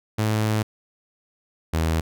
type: tone pair in turn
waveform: sawtooth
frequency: 108.2 / 80.75 Hz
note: A2 / E2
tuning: -29 / -35 cents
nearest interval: perfect fourth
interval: 506 cents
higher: first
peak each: -16 / -16 dBFS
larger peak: neither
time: 0.18-0.63 / 1.73-2.01 s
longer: first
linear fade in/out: 10 ms
effects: none